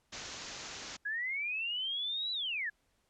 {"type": "low-pass noise", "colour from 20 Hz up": "white", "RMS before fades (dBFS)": -45, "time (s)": [0.12, 0.97], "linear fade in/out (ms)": 10, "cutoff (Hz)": 7100, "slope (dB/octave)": 96}
{"type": "linear two-way sweep", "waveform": "sine", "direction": "up then down", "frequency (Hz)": [1637, 3981, 1637], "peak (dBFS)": -33, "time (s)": [1.05, 2.7], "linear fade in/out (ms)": 10, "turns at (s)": 2.32}
{"effects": ["pink hiss -75 dBFS RMS until 3.09 s", "low-pass 11000 Hz 12 dB/octave"]}